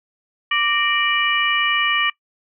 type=harmonic tone with a mistuned harmonic; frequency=587.3 Hz; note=D5; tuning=in tune; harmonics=2 / 3 / 4 / 5; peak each=-22 / -22 / -22 / -22 dBFS; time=0.51-2.1 s; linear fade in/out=5 ms; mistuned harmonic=3; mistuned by=+80 cents; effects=noise-tail reverb RT60 0.1 s tail -21 dB re dry